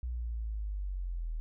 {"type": "linear sweep", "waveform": "sine", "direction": "down", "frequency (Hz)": [61.74, 38.89], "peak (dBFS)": -33, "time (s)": [0.03, 1.4], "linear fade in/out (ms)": 0, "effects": []}